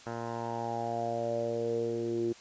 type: tone with low-pass filter sweep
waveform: 10% pulse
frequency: 116.54 Hz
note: A#2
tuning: in tune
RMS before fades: -33 dBFS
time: 0.06-2.33 s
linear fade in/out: 10 ms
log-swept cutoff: 1200 to 340 Hz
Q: 6
effects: white hiss -53 dBFS RMS until 2.4 s + resampled to 16000 Hz